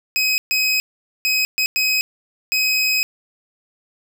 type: tone bursts at uneven times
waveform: 25% pulse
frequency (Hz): 2530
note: D#7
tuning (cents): +28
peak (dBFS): -12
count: 6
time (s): 0.16-0.38 / 0.51-0.8 / 1.25-1.45 / 1.58-1.66 / 1.76-2.01 / 2.52-3.03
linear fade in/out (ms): 0
effects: none